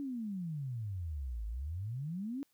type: exponential two-way sweep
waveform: sine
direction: down then up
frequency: 290 to 51.91 to 290 Hz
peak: -36 dBFS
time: 0-2.43 s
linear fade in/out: 0 ms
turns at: 1.46 s
effects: white hiss -75 dBFS RMS until 2.53 s